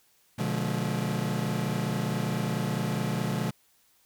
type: chord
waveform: 40% pulse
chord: B diminished seventh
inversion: none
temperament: just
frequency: 123.47 / 148.16 / 177.8 / 213.4 Hz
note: B2 / D3 / F3 / Ab3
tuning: 0 / +16 / +31 / +47 cents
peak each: -32 dBFS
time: 0.38-3.51 s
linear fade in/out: 10 ms
effects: white hiss -65 dBFS RMS until 4.05 s